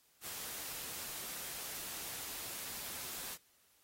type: noise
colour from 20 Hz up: white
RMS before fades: -44 dBFS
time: 0.21-3.38 s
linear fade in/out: 50 ms
effects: white hiss -70 dBFS RMS until 3.83 s + AAC 48 kbps